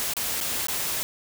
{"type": "noise with dropouts", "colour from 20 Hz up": "white", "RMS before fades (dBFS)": -28, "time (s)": [0, 1.03], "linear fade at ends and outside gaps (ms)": 0, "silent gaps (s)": [[0.136, 0.167], [0.404, 0.41], [0.669, 0.684]], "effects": []}